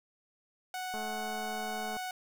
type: tone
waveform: sawtooth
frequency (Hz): 740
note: F#5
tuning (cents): 0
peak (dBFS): -32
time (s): 0.74-2.11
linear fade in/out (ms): 2
type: click train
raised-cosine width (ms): 1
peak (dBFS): -30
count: 223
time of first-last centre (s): 0.94-1.968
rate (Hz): 216
effects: none